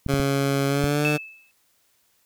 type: clicks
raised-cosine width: 5 ms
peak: -14 dBFS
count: 4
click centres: 0.064 / 0.139 / 0.199 / 0.841 s
type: tone with pitch glide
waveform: 15% pulse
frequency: 138.59 to 149.4 Hz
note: C#3 to D3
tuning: 0 to +30 cents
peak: -14 dBFS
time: 0.08-1.18 s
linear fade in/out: 20 ms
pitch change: +130 cents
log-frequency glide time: 0.67-1.06 s
type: tone with exponential decay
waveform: sine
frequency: 2617 Hz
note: E7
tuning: 13 cents flat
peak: -20 dBFS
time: 1.05-1.51 s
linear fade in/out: 0 ms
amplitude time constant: 100 ms
effects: white hiss -65 dBFS RMS until 2.25 s